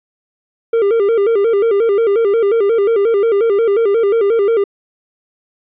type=tone with vibrato; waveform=triangle; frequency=428.6 Hz; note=A4; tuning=45 cents flat; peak=-8 dBFS; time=0.73-4.64 s; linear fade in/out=5 ms; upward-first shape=square; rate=5.6 Hz; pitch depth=120 cents each way; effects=resampled to 8000 Hz